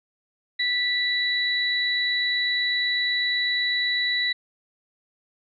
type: tone pair together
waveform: sine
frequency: 1968 / 3936 Hz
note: B6 / B7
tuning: -7 / -7 cents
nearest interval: octave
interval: 1200 cents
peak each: -24 dBFS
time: 0.59-4.33 s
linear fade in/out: 10 ms
effects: none